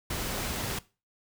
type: noise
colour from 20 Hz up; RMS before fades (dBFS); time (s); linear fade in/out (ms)
pink; -33; 0.1-0.79; 5
effects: noise-tail reverb RT60 0.3 s tail -19 dB re dry